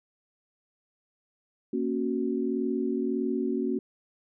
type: chord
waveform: sine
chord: F# major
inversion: first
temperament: equal with one note detuned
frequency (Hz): 233.1 / 274.8 / 370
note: A#3 / C#4 / F#4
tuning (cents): 0 / -15 / 0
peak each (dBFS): -30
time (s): 1.73-3.79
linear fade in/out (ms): 5
effects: none